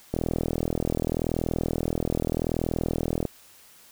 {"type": "click train", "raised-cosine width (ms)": 2, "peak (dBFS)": -12, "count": 128, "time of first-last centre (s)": [0.14, 3.253], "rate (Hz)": 40.8, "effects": ["white hiss -53 dBFS RMS until 3.91 s"]}